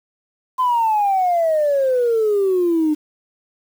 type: exponential sweep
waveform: sine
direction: down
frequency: 1035 to 298.7 Hz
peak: -13 dBFS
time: 0.58-2.95 s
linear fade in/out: 20 ms
effects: tanh soft clip ceiling -10 dBFS + 7-bit